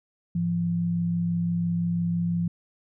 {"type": "tone pair together", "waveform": "sine", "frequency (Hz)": [105.55, 171.5], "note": ["G#2", "F3"], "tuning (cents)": [29, -31], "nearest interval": "minor sixth", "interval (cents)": 840, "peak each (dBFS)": [-33, -23], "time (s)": [0.35, 2.48], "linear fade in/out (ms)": 5, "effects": []}